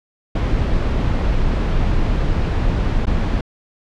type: noise with dropouts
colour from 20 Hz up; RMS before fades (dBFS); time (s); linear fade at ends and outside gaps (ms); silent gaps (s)
brown; -17; 0.35-3.41; 5; 3.056-3.068
effects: low-pass 4000 Hz 12 dB/octave